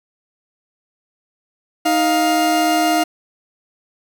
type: tone pair together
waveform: 40% pulse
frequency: 313.2 / 703 Hz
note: D#4 / F5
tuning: +11 / +11 cents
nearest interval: octave + major second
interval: 1400 cents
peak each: -17 / -15 dBFS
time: 1.85-3.04 s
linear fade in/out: 10 ms
effects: none